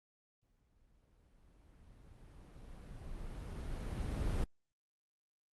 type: noise with exponential growth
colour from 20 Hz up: brown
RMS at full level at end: -34 dBFS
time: 0.43-4.44 s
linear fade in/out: 1 ms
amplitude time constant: 870 ms
effects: Opus 32 kbps